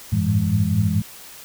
sine tone cluster, 93.7 / 105.6 / 110 / 165.8 / 204.9 Hz, F#2 / G#2 / A2 / E3 / G#3, +22 / +29 / 0 / +10 / -23 cents, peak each -23 dBFS, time 0.12-1.02 s, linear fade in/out 10 ms, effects white hiss -41 dBFS RMS until 1.44 s

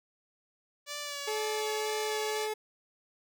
5% pulse tone with vibrato, 577 Hz, D5, 31 cents flat, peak -25 dBFS, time 0.86-2.49 s, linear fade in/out 50 ms, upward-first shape sine, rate 2 Hz, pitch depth 30 cents each way
30% pulse tone, 430 Hz, A4, 40 cents flat, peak -29 dBFS, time 1.27-2.54 s, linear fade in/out 10 ms
effects none

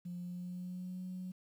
sine tone with pitch glide, 176.5 to 183.78 Hz, F3 to F#3, +19 to -11 cents, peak -39 dBFS, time 0.05-1.32 s, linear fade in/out 10 ms, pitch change +70 cents, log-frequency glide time 0.17-1.04 s, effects tanh soft clip ceiling -36 dBFS + 11-bit

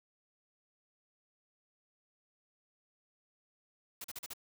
white noise bursts, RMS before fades -43 dBFS, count 5, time 4.01-4.335 s, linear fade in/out 5 ms, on 33 ms, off 40 ms, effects none

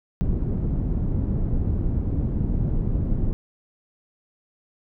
pink low-pass noise, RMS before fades -23 dBFS, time 0.21-3.33 s, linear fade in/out 0 ms, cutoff 210 Hz, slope 12 dB/octave, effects none

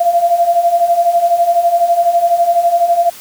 sine beating tone pair, 680 / 692 Hz, F5 / F5, -46 / -16 cents, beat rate 12 Hz, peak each -15 / -10 dBFS, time 0-3.1 s, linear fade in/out 10 ms, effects white hiss -35 dBFS RMS until 3.2 s

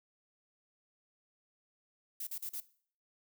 violet noise bursts, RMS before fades -40 dBFS, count 4, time 2.2-2.603 s, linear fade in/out 5 ms, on 70 ms, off 41 ms, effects noise-tail reverb RT60 0.5 s tail -18 dB re dry

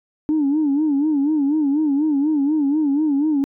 sine tone with vibrato, 293.7 Hz, D4, in tune, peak -14 dBFS, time 0.29-3.44 s, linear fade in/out 0 ms, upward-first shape sine, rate 4.1 Hz, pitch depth 120 cents each way, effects tanh soft clip ceiling -12 dBFS

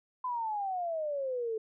sine exponential sweep, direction down, 1023 to 432.4 Hz, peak -31 dBFS, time 0.24-1.58 s, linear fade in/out 5 ms, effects none

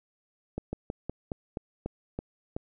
slowing click train, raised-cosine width 2 ms, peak -19 dBFS, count 9, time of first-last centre 0.58-2.565 s, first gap 150 ms, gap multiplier 1.14, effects none

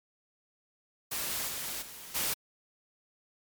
white noise with level steps, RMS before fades -34 / -37 / -46 / -31 dBFS, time 1.11-2.34 s, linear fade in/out 10 ms, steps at 1.47 / 1.81 / 2.14 s, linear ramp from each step 20 ms, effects MP3 96 kbps

